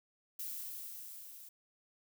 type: noise with level ramp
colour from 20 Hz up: violet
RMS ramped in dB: -41 to -53 dBFS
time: 0.39-1.49 s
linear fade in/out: 5 ms
effects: none